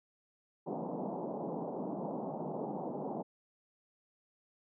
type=band-pass noise; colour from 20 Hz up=pink; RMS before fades=-39 dBFS; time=0.66-3.23 s; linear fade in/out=20 ms; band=160 to 910 Hz; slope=48 dB/octave; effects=none